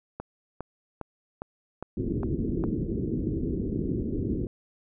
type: click train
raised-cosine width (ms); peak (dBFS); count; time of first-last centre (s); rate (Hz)
1; -20; 7; 0.2-2.639; 2.46
type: low-pass noise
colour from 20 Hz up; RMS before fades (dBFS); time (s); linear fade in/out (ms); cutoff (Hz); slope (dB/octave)
white; -29; 1.97-4.47; 2; 390; 48
effects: none